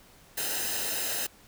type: noise with comb filter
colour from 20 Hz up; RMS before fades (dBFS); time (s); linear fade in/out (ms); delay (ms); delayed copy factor
white; -31; 0.37-1.27; 10; 0.88; -0.65
effects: pink hiss -56 dBFS RMS until 1.47 s